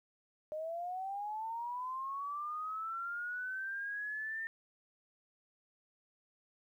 sine linear sweep, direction up, 607 to 1813 Hz, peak -37 dBFS, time 0.52-4.47 s, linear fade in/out 0 ms, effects 12-bit

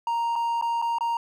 triangle tone with dropouts, 932.3 Hz, A#5, in tune, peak -21 dBFS, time 0.07-1.17 s, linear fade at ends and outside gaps 2 ms, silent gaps 0.356-0.36 / 0.613-0.623 / 0.817-0.823 / 0.985-1.008 s, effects none

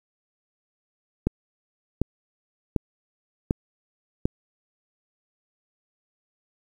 click train, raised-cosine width 3 ms, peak -8 dBFS, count 5, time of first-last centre 1.27-4.255 s, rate 1.34 Hz, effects 8-bit

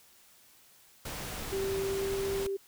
pink noise, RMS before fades -39 dBFS, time 1.05-2.47 s, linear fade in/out 5 ms
click train, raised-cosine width 5 ms, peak -31 dBFS, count 4, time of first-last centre 1.07-2.13 s, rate 2.83 Hz
sine tone with pitch glide, 388.8 to 392.2 Hz, G4 to G4, -14 to +1 cents, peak -30 dBFS, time 1.52-2.57 s, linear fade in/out 10 ms, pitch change +15 cents, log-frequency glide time 1.76-2.21 s
effects white hiss -60 dBFS RMS until 2.67 s

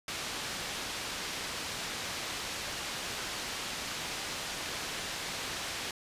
white low-pass noise, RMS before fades -38 dBFS, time 0.08-5.91 s, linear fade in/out 2 ms, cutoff 5100 Hz, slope 12 dB/octave, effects resampled to 32000 Hz

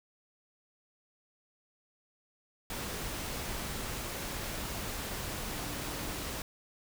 sine tone in noise, 293.9 Hz, D4, 1 cent sharp, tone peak -47 dBFS, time 5.54-6.23 s, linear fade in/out 2 ms, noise pink, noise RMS -38 dBFS, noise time 2.7-6.42 s, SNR -12 dB, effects none

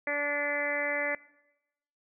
harmonic tone, 289.9 Hz, D4, 22 cents flat, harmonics 1 / 2 / 3 / 4 / 5 / 6 / 7 / 8, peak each -41 / -33 / -42 / -43 / -42 / -35 / -32 / -40 dBFS, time 0.07-1.15 s, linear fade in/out 2 ms, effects noise-tail reverb RT60 0.9 s tail -20 dB re dry

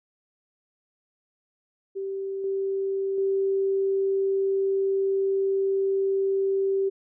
sine tone with level steps, 389.2 Hz, G4, 12 cents flat, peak -28 / -24 / -21 dBFS, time 1.95-6.9 s, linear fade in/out 20 ms, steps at 2.44 / 3.18 s, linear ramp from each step 2 ms, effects none

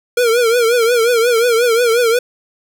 square tone with vibrato, 470.3 Hz, A#4, 15 cents sharp, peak -11 dBFS, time 0.17-2.19 s, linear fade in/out 5 ms, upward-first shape triangle, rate 5.6 Hz, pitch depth 110 cents each way, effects none

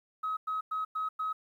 sine tone bursts, 1274 Hz, D#6, 41 cents sharp, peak -29 dBFS, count 5, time 0.23-1.33 s, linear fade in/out 10 ms, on 140 ms, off 100 ms, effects tanh soft clip ceiling -26 dBFS + 11-bit

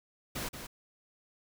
pink noise with echo, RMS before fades -37 dBFS, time 0.35-0.49 s, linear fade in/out 10 ms, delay 180 ms, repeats 1, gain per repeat -7 dB, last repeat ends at 0.67 s, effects none

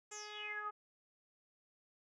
10% pulse tone with low-pass filter sweep, 420.4 Hz, G#4, 21 cents sharp, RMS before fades -45 dBFS, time 0.11-0.71 s, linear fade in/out 10 ms, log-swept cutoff 7700 to 1100 Hz, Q 9.2, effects none

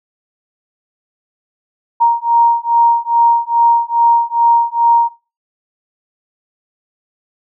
sine beating tone pair, 934 / 936.4 Hz, A#5 / A#5, +3 / +8 cents, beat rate 2.4 Hz, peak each -12 dBFS, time 2-5.09 s, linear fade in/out 20 ms, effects noise-tail reverb RT60 0.3 s tail -18 dB re dry

